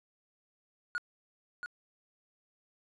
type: tone with echo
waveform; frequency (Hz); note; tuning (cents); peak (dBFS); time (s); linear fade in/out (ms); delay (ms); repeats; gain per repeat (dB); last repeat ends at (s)
triangle; 1446; F#6; -40; -29; 0.95-0.98; 0; 680; 1; -6; 1.66
effects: resampled to 24000 Hz